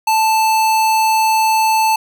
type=tone; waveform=square; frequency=880 Hz; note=A5; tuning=in tune; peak=-12 dBFS; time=0.07-1.96 s; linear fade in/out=5 ms; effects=none